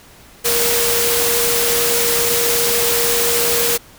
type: tone in noise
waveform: sine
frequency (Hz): 472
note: A#4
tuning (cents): +22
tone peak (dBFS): -20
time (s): 0.44-3.78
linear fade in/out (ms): 20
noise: white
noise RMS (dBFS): -17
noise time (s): 0.44-3.78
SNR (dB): -6
effects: pink hiss -44 dBFS RMS until 3.98 s